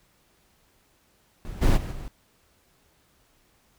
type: noise with level steps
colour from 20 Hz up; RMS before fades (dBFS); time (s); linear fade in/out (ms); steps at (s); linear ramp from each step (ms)
brown; -36 / -18 / -31 / -36; 1.45-2.08; 0; 1.61 / 1.76 / 1.91; 20
effects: pink hiss -64 dBFS RMS until 3.78 s